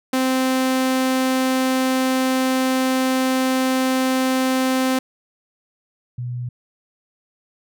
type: tone pair in turn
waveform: sawtooth / sine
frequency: 260 / 122.7 Hz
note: C4 / B2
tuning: -11 / -11 cents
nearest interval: octave + minor second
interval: 1300 cents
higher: first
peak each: -13 / -24 dBFS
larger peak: first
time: 0.13-4.99 / 6.18-6.49 s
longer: first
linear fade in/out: 5 ms
effects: none